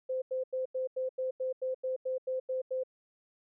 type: tone bursts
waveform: sine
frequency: 517 Hz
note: C5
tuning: 21 cents flat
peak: -30 dBFS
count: 13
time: 0.09-2.836 s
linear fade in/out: 10 ms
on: 130 ms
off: 88 ms
effects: none